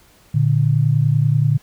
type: tone pair together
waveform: sine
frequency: 116.54 / 146.93 Hz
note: A#2 / D3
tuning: 0 / +1 cents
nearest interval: major third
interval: 401 cents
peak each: -16 / -15 dBFS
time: 0.34-1.58 s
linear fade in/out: 10 ms
effects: pink hiss -52 dBFS RMS until 1.62 s